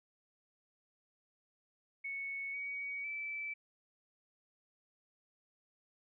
sine tone with pitch steps, 2213 / 2253 / 2317 Hz, C#7 / C#7 / D7, -3 / +28 / -24 cents, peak -38 dBFS, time 2.04-3.54 s, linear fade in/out 10 ms, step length 500 ms, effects none

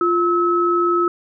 sine tone pair together, 348.6 / 1293.5 Hz, F4 / E6, -3 / -33 cents, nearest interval octave + major seventh, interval 2270 cents, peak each -17 dBFS, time 0.01-1.08 s, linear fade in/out 2 ms, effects none

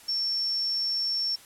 sine tone, 5440 Hz, F8, 46 cents flat, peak -25 dBFS, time 0.08-1.36 s, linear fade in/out 10 ms, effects white hiss -51 dBFS RMS until 1.45 s + low-pass 12000 Hz 12 dB/octave

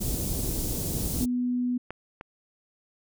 pink band-stop noise, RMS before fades -29 dBFS, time 0-1.26 s, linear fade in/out 20 ms, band 350 to 7400 Hz, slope 12 dB/octave
sine tone, 246.9 Hz, B3, in tune, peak -24 dBFS, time 1.2-1.78 s, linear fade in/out 10 ms
clicks, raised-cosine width 0.5 ms, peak -20 / -24 dBFS, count 2, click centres 1.906 / 2.211 s
effects none

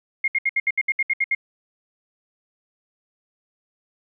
sine tone bursts, 2136 Hz, C7, 35 cents sharp, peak -17 dBFS, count 11, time 0.24-1.349 s, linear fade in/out 5 ms, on 39 ms, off 68 ms, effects none

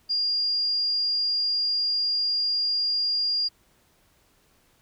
sine tone, 4816 Hz, D8, 43 cents sharp, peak -22 dBFS, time 0.09-3.49 s, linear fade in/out 20 ms, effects pink hiss -63 dBFS RMS until 4.81 s

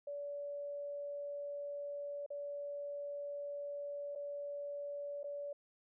sine tone with dropouts, 574 Hz, D5, 40 cents flat, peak -40 dBFS, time 0.07-5.53 s, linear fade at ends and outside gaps 5 ms, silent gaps 2.263-2.303 / 4.152-4.157 / 5.232-5.241 s, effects none

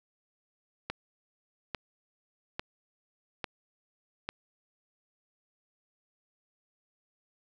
click train, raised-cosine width 0.3 ms, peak -17 dBFS, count 5, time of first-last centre 0.9-4.29 s, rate 1.18 Hz, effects none

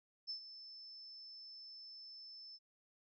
sine tone with ADSR envelope, 5274 Hz, E8, in tune, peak -39 dBFS, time 0.27-2.59 s, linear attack 28 ms, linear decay 98 ms, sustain -12 dB, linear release 40 ms, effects none

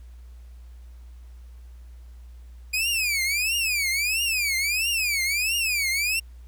sawtooth tone with vibrato, 2436 Hz, D#7, 37 cents flat, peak -19 dBFS, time 2.73-6.2 s, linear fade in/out 10 ms, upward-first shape triangle, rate 1.5 Hz, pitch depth 280 cents each way, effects added 60 Hz sine -41 dBFS peak until 6.47 s + pink hiss -63 dBFS RMS until 6.47 s

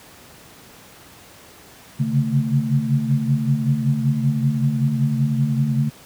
sine tone cluster, 134.5 / 139.8 / 145 / 222.5 Hz, C3 / C#3 / D3 / A3, +48 / +15 / -22 / +20 cents, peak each -22 dBFS, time 1.99-5.9 s, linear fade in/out 20 ms, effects pink hiss -45 dBFS RMS until 6.05 s + high-pass 80 Hz 12 dB/octave

